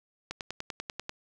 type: click train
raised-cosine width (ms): 0.2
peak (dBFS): -18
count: 9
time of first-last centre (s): 0.31-1.094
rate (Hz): 10.2
effects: none